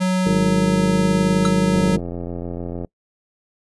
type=tone; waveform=square; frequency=185 Hz; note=F#3; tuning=in tune; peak=-17 dBFS; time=0-1.97 s; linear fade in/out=20 ms
type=harmonic tone; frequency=51 Hz; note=G#1; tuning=31 cents flat; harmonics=1 / 2 / 3 / 4 / 6 / 7 / 8 / 9; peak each=-33 / -33 / -24 / -24 / -27 / -29 / -34 / -24 dBFS; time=0.25-1.99 s; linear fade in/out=20 ms
type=tone with exponential decay; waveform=square; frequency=1309 Hz; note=E6; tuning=13 cents flat; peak=-17 dBFS; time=1.45-1.55 s; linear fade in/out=2 ms; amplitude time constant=20 ms
type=click train; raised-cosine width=2 ms; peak=-16 dBFS; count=97; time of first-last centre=1.74-2.847 s; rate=86.7 Hz
effects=noise-tail reverb RT60 0.1 s tail -23 dB re dry + resampled to 24000 Hz